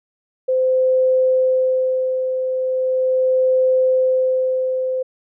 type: tone with tremolo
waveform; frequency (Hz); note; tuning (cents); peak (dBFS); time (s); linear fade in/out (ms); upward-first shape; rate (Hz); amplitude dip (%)
sine; 516; C5; -24; -12; 0.48-5.03; 10; sine; 0.39; 50
effects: none